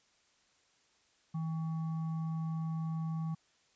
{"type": "tone with frequency modulation", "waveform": "sine", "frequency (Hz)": 161.2, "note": "E3", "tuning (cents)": -38, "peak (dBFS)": -33, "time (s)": [1.34, 3.35], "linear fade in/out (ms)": 10, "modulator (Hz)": 963, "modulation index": 0.22, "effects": ["white hiss -70 dBFS RMS until 3.75 s", "resampled to 16000 Hz"]}